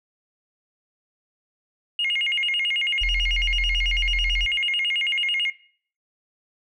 sine tone with vibrato, 2475 Hz, D#7, 10 cents flat, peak -20 dBFS, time 1.99-5.5 s, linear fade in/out 2 ms, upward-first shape square, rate 9.1 Hz, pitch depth 250 cents each way
sine tone, 42 Hz, E1, 33 cents sharp, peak -21 dBFS, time 3.01-4.46 s, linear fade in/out 10 ms
effects noise-tail reverb RT60 0.5 s tail -17 dB re dry + tanh soft clip ceiling -15 dBFS

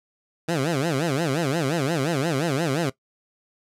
15% pulse tone with vibrato, 150.6 Hz, D3, 44 cents sharp, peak -15 dBFS, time 0.48-2.9 s, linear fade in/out 10 ms, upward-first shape sine, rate 5.7 Hz, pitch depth 250 cents each way, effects noise-tail reverb RT60 0.1 s tail -17 dB re dry + low-pass 11000 Hz 12 dB/octave

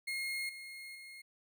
35% pulse tone with level steps, 2146 Hz, C7, 43 cents sharp, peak -34 / -44 / -47 dBFS, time 0.07-1.22 s, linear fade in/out 10 ms, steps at 0.49 / 0.95 s, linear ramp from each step 2 ms, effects none

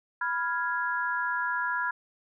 sine chord, F diminished, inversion second, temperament equal, 987.8 / 1396.9 / 1661.2 Hz, Cb6 / F6 / Ab6, 0 / 0 / 0 cents, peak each -31 dBFS, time 0.21-1.91 s, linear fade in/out 5 ms, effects none

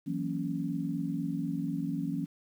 sine chord, F# dominant seventh, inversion third, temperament equal, 164.81 / 185 / 233.1 / 277.2 Hz, E3 / F#3 / A#3 / C#4, 0 / 0 / 0 / 0 cents, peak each -35 / -37 / -38 / -34 dBFS, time 0.06-2.26 s, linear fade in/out 20 ms, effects 10-bit

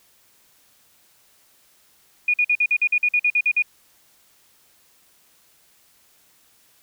sine tone bursts, 2450 Hz, D#7, 27 cents flat, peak -15 dBFS, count 13, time 2.28-3.623 s, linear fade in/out 5 ms, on 59 ms, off 48 ms, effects white hiss -58 dBFS RMS until 6.82 s

